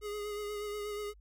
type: tone with vibrato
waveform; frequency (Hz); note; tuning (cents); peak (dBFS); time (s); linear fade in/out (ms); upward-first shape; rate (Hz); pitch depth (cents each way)
square; 415.7; G#4; +2; -37; 0.01-1.14; 50; sine; 8.3; 25
effects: added 50 Hz sine -55 dBFS peak until 1.2 s